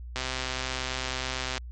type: click train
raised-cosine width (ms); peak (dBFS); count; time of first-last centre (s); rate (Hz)
0.2; -13; 184; 0.16-1.579; 129
effects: added 60 Hz sine -37 dBFS peak until 1.71 s + MP3 48 kbps